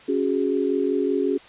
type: chord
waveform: sine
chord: C# suspended fourth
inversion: none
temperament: equal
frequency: 277.2 / 370 / 415.3 Hz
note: C#4 / F#4 / G#4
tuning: 0 / 0 / 0 cents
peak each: -24 dBFS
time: 0.08-1.38 s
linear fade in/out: 10 ms
effects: white hiss -47 dBFS RMS until 1.48 s + resampled to 8000 Hz